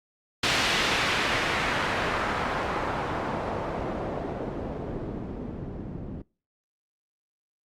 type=noise with low-pass filter sweep; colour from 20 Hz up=white; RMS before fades=-29 dBFS; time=0.43-6.22 s; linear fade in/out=5 ms; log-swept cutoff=3600 to 210 Hz; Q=0.95; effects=noise-tail reverb RT60 0.4 s tail -25 dB re dry + Opus 48 kbps